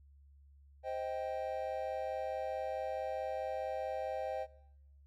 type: chord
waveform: triangle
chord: C minor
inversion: none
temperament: just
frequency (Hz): 523.3 / 627.9 / 784.9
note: C5 / Eb5 / G5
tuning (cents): 0 / +16 / +2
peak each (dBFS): -38 / -39 / -39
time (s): 0.83-4.47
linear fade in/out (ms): 50
effects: noise-tail reverb RT60 0.9 s tail -22 dB re dry + added 70 Hz sine -58 dBFS peak until 5.06 s